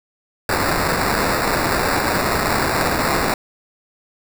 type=noise with sample-and-hold; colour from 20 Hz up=white; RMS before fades=-19 dBFS; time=0.49-3.34 s; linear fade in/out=2 ms; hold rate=3150 Hz; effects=none